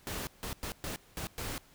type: noise bursts at uneven times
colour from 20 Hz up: pink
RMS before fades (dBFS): -38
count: 6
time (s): 0.07-0.27 / 0.43-0.53 / 0.63-0.72 / 0.84-0.96 / 1.17-1.27 / 1.38-1.58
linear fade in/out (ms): 0
effects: pink hiss -61 dBFS RMS until 1.74 s